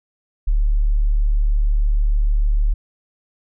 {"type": "tone", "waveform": "sine", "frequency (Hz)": 36.71, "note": "D1", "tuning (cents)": 0, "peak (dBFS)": -13, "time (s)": [0.47, 2.74], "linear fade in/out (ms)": 10, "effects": []}